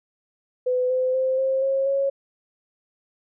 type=tone with pitch steps; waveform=sine; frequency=503 / 512.1 / 521.3 / 530.8 / 540.3 / 550.1 Hz; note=B4 / C5 / C5 / C5 / C#5 / C#5; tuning=+32 / -37 / -6 / +25 / -44 / -13 cents; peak=-19 dBFS; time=0.66-2.1 s; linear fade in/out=10 ms; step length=240 ms; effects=none